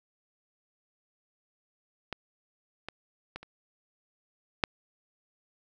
clicks, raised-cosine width 0.3 ms, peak -18 / -21 / -22 / -30 / -7 dBFS, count 5, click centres 2.127 / 2.886 / 3.36 / 3.43 / 4.638 s, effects none

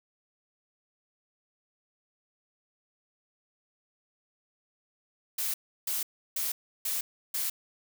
blue noise bursts, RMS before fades -31 dBFS, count 5, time 5.38-7.5 s, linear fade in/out 5 ms, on 160 ms, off 330 ms, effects none

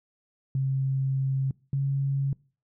sine tone pair in turn, 134.3 / 137.68 Hz, C3 / C#3, +46 / -11 cents, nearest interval unison, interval 43 cents, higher second, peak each -23 dBFS, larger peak neither, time 0.55-1.51 / 1.73-2.33 s, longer first, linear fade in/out 2 ms, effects noise-tail reverb RT60 0.4 s tail -24 dB re dry

